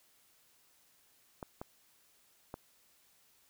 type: clicks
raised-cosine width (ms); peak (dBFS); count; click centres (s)
1; -27; 3; 1.428 / 1.615 / 2.541
effects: white hiss -68 dBFS RMS until 3.49 s